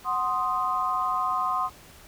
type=chord; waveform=sine; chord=C diminished; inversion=second; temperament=equal; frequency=740 / 1046.5 / 1244.5 Hz; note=Gb5 / C6 / Eb6; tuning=0 / 0 / 0 cents; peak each=-31 / -26 / -28 dBFS; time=0.04-1.7 s; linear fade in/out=50 ms; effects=pink hiss -50 dBFS RMS until 2.07 s